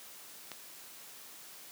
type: click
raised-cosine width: 0.2 ms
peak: -24 dBFS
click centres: 0.517 s
effects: white hiss -51 dBFS RMS until 1.71 s + high-pass 150 Hz 12 dB/octave